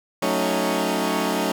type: chord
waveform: 15% pulse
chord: D# half-diminished seventh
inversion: first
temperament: equal with one note detuned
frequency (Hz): 185 / 222.2 / 277.2 / 311.1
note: F#3 / A3 / C#4 / D#4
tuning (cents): 0 / +17 / 0 / 0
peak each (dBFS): -20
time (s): 0.22-1.52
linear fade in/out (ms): 5
effects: none